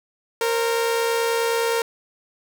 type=tone pair together; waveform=sawtooth; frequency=462.6 / 532 Hz; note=A#4 / C5; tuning=-13 / +29 cents; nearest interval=major second; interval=242 cents; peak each=-16 / -26 dBFS; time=0.41-1.82 s; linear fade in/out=2 ms; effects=none